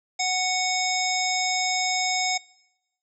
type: harmonic tone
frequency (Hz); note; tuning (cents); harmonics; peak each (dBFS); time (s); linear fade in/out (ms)
740; F#5; 0; 1 / 3 / 5 / 7 / 9 / 10; -27 / -28 / -33 / -29 / -32 / -32; 0.19-2.38; 10
effects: noise-tail reverb RT60 1.0 s tail -25 dB re dry